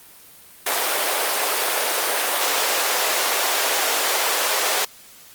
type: high-pass noise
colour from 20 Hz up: pink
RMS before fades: -21 dBFS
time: 0.66-4.85 s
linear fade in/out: 5 ms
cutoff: 470 Hz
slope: 24 dB/octave
effects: white hiss -46 dBFS RMS until 5.34 s + Opus 32 kbps